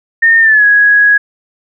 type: tone with pitch glide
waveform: sine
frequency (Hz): 1826 to 1664.8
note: A#6 to G#6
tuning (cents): -36 to +4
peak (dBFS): -4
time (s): 0.22-1.18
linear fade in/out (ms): 10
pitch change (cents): -160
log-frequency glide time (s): 0.4-0.65
effects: none